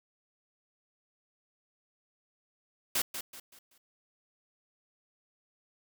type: noise with echo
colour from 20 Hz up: white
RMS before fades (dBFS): -29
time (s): 2.95-3.02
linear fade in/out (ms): 5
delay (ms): 190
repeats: 4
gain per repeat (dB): -9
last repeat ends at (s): 3.78
effects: none